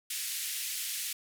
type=band-pass noise; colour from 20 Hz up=white; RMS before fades=-36 dBFS; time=0.1-1.13 s; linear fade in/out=5 ms; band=2000 to 14000 Hz; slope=24 dB/octave; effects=none